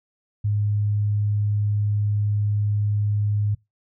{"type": "tone", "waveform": "sine", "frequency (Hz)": 103.83, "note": "G#2", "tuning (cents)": 0, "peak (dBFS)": -19, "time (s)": [0.44, 3.55], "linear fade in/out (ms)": 10, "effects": ["noise-tail reverb RT60 0.2 s tail -23 dB re dry"]}